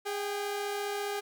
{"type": "tone pair together", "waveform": "sawtooth", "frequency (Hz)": [409.4, 784], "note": ["G#4", "G5"], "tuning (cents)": [-25, 0], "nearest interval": "major seventh", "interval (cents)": 1125, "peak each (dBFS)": [-29, -35], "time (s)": [0.05, 1.21], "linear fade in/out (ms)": 20, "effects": []}